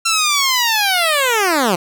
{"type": "linear sweep", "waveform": "10% pulse", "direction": "down", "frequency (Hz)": [1363, 164.81], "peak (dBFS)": -5, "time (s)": [0.05, 1.76], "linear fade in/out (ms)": 10, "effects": []}